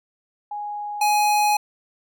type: tone pair in turn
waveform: sine / square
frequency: 829 / 836.2 Hz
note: G#5 / G#5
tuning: -3 / +12 cents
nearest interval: unison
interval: 15 cents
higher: second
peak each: -27 / -17 dBFS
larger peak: second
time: 0.51-1.01 / 1.01-1.57 s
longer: second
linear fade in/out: 5 ms
effects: none